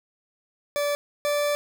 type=tone pair in turn; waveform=40% pulse; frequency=580 / 584.4 Hz; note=D5 / D5; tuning=-22 / -9 cents; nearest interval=unison; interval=13 cents; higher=second; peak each=-22 / -21 dBFS; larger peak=second; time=0.76-0.95 / 1.25-1.55 s; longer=second; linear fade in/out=0 ms; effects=none